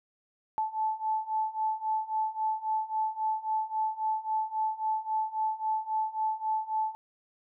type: beating tone pair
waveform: sine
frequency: 870 / 873.7 Hz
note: A5 / A5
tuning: -20 / -12 cents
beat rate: 3.7 Hz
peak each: -32 / -30 dBFS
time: 0.58-6.95 s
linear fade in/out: 0 ms
effects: none